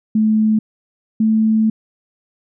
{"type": "tone pair in turn", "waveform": "sine", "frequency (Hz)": [216.9, 219.4], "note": ["A3", "A3"], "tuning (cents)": [-25, -5], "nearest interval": "unison", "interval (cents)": 20, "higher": "second", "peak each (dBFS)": -11, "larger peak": "neither", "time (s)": [[0.15, 0.59], [1.2, 1.7]], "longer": "second", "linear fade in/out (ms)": 5, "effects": []}